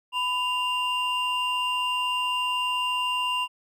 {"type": "tone pair together", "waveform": "triangle", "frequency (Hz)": [998.2, 2794], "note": ["B5", "F7"], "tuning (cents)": [18, 0], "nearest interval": "octave + tritone", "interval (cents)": 1782, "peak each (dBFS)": -25, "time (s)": [0.12, 3.48], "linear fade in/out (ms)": 50, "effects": []}